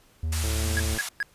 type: tone with vibrato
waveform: triangle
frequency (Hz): 76.7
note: D#2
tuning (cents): -24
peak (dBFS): -23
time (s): 0.23-0.95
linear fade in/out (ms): 5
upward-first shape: square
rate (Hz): 2.4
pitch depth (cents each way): 65
type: band-pass noise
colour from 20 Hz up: white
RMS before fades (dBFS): -34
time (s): 0.32-1.09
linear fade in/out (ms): 5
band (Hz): 710 to 11000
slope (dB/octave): 24
type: click train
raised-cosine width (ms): 2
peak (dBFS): -23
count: 60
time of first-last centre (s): 0.44-0.976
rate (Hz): 110
type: tone bursts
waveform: triangle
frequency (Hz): 1661.2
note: G#6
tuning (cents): 0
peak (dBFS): -22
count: 3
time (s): 0.77-1.228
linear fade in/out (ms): 0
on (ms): 26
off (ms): 190
effects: pink hiss -59 dBFS RMS until 1.34 s + resampled to 32000 Hz